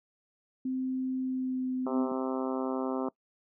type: tone with pitch glide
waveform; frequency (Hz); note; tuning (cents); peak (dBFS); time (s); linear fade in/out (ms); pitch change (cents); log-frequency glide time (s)
sine; 259.4 to 256.4; C4 to C4; -15 to -35; -29; 0.65-2.12; 5; -20; 1.21-1.72
type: harmonic tone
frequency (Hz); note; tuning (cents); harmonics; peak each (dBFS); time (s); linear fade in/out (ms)
130.81; C3; 0; 2 / 3 / 4 / 5 / 6 / 7 / 8 / 9 / 10; -32 / -36 / -38 / -40 / -42 / -43 / -44 / -45 / -46; 1.86-3.09; 5
effects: noise-tail reverb RT60 0.1 s tail -22 dB re dry